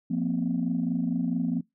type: chord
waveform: sine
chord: F suspended fourth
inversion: none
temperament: equal with one note detuned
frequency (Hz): 174.61 / 233.1 / 257.6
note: F3 / Bb3 / C4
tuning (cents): 0 / 0 / -27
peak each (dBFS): -28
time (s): 0.1-1.61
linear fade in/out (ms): 10
effects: noise-tail reverb RT60 0.2 s tail -25 dB re dry + tanh soft clip ceiling -17 dBFS